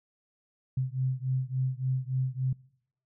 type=beating tone pair; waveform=sine; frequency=128.6 / 132.1 Hz; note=C3 / C3; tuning=-30 / +17 cents; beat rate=3.5 Hz; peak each=-30 dBFS; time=0.77-2.53 s; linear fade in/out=5 ms; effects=noise-tail reverb RT60 0.7 s tail -24 dB re dry